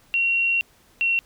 sine tone pair in turn, 2741 / 2729 Hz, F7 / F7, -33 / -41 cents, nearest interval unison, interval 8 cents, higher first, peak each -18 dBFS, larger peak neither, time 0.14-0.61 / 1.01-1.19 s, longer first, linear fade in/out 0 ms, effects pink hiss -57 dBFS RMS until 1.25 s

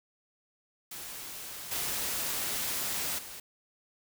white noise with level steps, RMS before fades -42 / -33 / -44 dBFS, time 0.91-3.4 s, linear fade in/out 5 ms, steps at 1.71 / 3.18 s, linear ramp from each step 10 ms, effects none

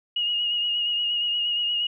sine tone with vibrato, 2874 Hz, F7, 49 cents sharp, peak -22 dBFS, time 0.16-1.87 s, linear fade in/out 5 ms, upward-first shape sine, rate 8.5 Hz, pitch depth 27 cents each way, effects none

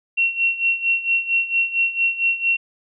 sine tone with tremolo, 2728 Hz, F7, 41 cents flat, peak -14 dBFS, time 0.17-2.57 s, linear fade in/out 10 ms, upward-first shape sine, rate 4.4 Hz, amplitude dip 80%, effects none

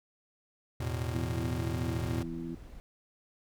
square chord, E suspended fourth, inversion none, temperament just, 82.41 / 109.88 / 123.61 Hz, E2 / A2 / B2, 0 / -2 / +2 cents, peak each -37 dBFS, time 0.8-2.23 s, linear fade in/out 5 ms
harmonic tone, 83.4 Hz, E2, 21 cents sharp, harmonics 2 / 3 / 4, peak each -40 / -40 / -40 dBFS, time 1.14-2.55 s, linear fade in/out 5 ms
brown noise, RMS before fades -48 dBFS, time 1.96-2.8 s, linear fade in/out 0 ms
effects none

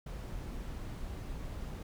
brown noise, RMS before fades -41 dBFS, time 0.06-1.83 s, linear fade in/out 5 ms, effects none

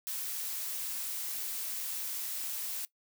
blue noise, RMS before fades -37 dBFS, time 0.07-2.85 s, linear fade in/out 0 ms, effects noise-tail reverb RT60 0.1 s tail -19 dB re dry

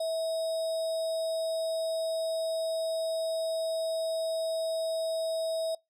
sine tone with sample-and-hold, 650 Hz, E5, 24 cents flat, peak -28 dBFS, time 0-5.75 s, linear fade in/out 5 ms, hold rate 4410 Hz, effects noise-tail reverb RT60 0.2 s tail -24 dB re dry + low-pass 11000 Hz 12 dB/octave

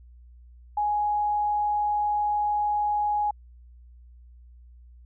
sine tone, 833 Hz, G#5, 5 cents sharp, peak -22 dBFS, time 0.77-3.31 s, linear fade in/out 5 ms, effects added 60 Hz sine -47 dBFS peak until 5.05 s

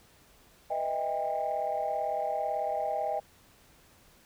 sine tone cluster, 493.5 / 618 / 656 / 799 Hz, B4 / D#5 / E5 / G5, -1 / -12 / -9 / +33 cents, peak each -39 / -32 / -35 / -31 dBFS, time 0.7-3.2 s, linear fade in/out 10 ms, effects tanh soft clip ceiling -21 dBFS + pink hiss -60 dBFS RMS until 4.25 s

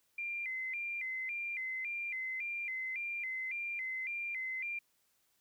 sine tone with vibrato, 2213 Hz, C#7, 3 cents flat, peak -36 dBFS, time 0.18-4.79 s, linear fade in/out 5 ms, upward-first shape square, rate 1.8 Hz, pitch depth 130 cents each way, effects white hiss -75 dBFS RMS until 5.4 s

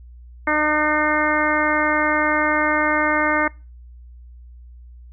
harmonic tone, 303.4 Hz, D#4, 44 cents flat, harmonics 1 / 2 / 3 / 4 / 5 / 6 / 7, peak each -24 / -24 / -24 / -24 / -24 / -24 / -24 dBFS, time 0.47-3.48 s, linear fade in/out 5 ms, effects noise-tail reverb RT60 0.3 s tail -24 dB re dry + added 60 Hz sine -39 dBFS peak until 5.12 s

